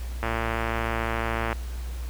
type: click train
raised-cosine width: 0.5 ms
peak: -12 dBFS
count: 149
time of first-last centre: 0.23-1.528 s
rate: 114 Hz
effects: added 60 Hz sine -30 dBFS peak until 2.09 s + pink hiss -46 dBFS RMS until 2.09 s